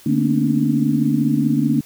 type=tone cluster; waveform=sine; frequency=148.2 / 223.8 / 239.5 / 270.7 / 295.6 Hz; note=D3 / A3 / A#3 / C#4 / D4; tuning=+16 / +30 / +47 / -41 / +11 cents; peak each=-21 dBFS; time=0.06-1.81 s; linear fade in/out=5 ms; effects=white hiss -46 dBFS RMS until 1.85 s